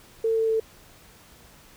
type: tone with pitch steps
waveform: sine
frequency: 450 / 447.1 / 444.3 Hz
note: A4 / A4 / A4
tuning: +39 / +28 / +17 cents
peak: -20 dBFS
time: 0.24-0.6 s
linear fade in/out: 5 ms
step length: 120 ms
effects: pink hiss -52 dBFS RMS until 1.76 s